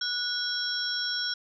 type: tone cluster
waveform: sine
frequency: 1467 / 3303 / 3988 / 5470 Hz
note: F#6 / G#7 / B7 / F8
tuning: -15 / -10 / +16 / -37 cents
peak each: -33 / -36 / -37 / -30 dBFS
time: 0.01-1.34 s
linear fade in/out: 5 ms
effects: none